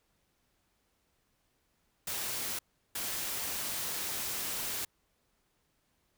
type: noise bursts at uneven times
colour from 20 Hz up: white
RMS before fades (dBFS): -36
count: 2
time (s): 2.07-2.59 / 2.95-4.85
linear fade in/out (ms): 5
effects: pink hiss -75 dBFS RMS until 6.17 s